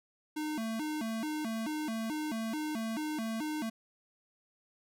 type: tone with vibrato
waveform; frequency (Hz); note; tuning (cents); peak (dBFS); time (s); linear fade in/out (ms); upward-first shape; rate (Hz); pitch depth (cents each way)
square; 261.6; C4; 0; -34; 0.36-3.7; 10; square; 2.3; 270
effects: none